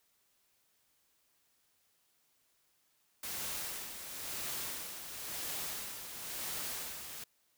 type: noise with tremolo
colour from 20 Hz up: white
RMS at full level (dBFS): -39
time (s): 3.23-7.24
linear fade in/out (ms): 5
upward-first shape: sine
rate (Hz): 0.97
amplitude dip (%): 55
effects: white hiss -74 dBFS RMS until 7.57 s